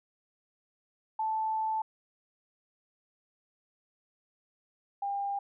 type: tone pair in turn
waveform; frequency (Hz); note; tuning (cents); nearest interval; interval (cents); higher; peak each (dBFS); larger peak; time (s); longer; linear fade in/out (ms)
sine; 877 / 800.2; A5 / G5; -6 / +35; major second; 159; first; -28 / -30; first; 1.19-1.82 / 5.02-5.39; first; 5
effects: none